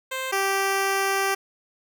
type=tone pair in turn; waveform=10% pulse; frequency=523.3 / 390.5 Hz; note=C5 / G4; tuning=0 / -7 cents; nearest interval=perfect fourth; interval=507 cents; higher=first; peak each=-19 / -13 dBFS; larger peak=second; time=0.11-0.32 / 0.32-1.35 s; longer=second; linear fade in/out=10 ms; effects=none